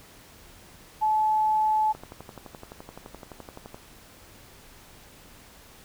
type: tone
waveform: sine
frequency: 863 Hz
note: A5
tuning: 34 cents flat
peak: -20 dBFS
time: 1.01-1.93 s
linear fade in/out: 20 ms
type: click train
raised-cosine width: 1 ms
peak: -26 dBFS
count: 22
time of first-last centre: 1.95-3.745 s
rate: 11.7 Hz
effects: pink hiss -51 dBFS RMS until 5.84 s